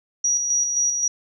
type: tone with tremolo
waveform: sine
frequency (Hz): 5780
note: F#8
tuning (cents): -41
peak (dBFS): -17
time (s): 0.24-1.08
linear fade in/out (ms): 5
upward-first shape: square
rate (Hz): 3.8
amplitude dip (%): 40
effects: none